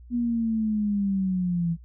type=linear sweep; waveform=sine; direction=down; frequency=243.4 to 164.81 Hz; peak=-22 dBFS; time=0.1-1.77 s; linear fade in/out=50 ms; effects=noise-tail reverb RT60 0.1 s tail -23 dB re dry + added 60 Hz sine -44 dBFS peak until 1.84 s